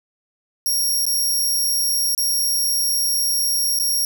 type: tone with dropouts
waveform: 15% pulse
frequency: 5588 Hz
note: F8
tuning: in tune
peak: -12 dBFS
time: 0.66-4.05 s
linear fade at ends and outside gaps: 1 ms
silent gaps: 1.054-1.065 / 2.15-2.178 / 3.79-3.798 s
effects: none